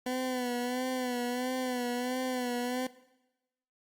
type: tone with vibrato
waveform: 20% pulse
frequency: 250 Hz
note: B3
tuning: 21 cents sharp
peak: -26 dBFS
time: 0.06-2.87 s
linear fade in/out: 5 ms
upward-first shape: sine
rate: 1.5 Hz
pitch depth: 51 cents each way
effects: noise-tail reverb RT60 1.0 s tail -19 dB re dry + Opus 48 kbps